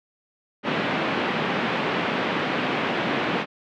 pink band-pass noise, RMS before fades -25 dBFS, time 0.63-3.46 s, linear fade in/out 50 ms, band 170 to 3100 Hz, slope 24 dB/octave, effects none

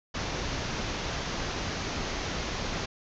pink low-pass noise, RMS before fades -33 dBFS, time 0.14-2.86 s, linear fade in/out 10 ms, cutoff 6600 Hz, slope 96 dB/octave, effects none

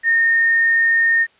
sine tone with quantisation, 1833 Hz, A#6, 30 cents flat, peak -12 dBFS, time 0.03-1.27 s, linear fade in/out 50 ms, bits 6, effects white hiss -55 dBFS RMS until 1.39 s + resampled to 8000 Hz

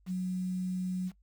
sine tone with quantisation, 183.8 Hz, F#3, 11 cents flat, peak -30 dBFS, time 0.06-1.12 s, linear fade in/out 50 ms, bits 9, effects noise-tail reverb RT60 0.1 s tail -20 dB re dry + added 50 Hz sine -62 dBFS peak until 1.22 s

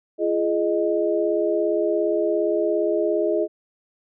sine tone cluster, 341 / 418.3 / 620 Hz, F4 / G#4 / D#5, -41 / +12 / -6 cents, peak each -23 dBFS, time 0.18-3.48 s, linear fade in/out 50 ms, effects none

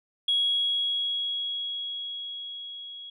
sine tone with level ramp, 3322 Hz, G#7, in tune, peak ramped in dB -20 to -39 dBFS, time 0.28-3.1 s, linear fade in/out 5 ms, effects tanh soft clip ceiling -16 dBFS

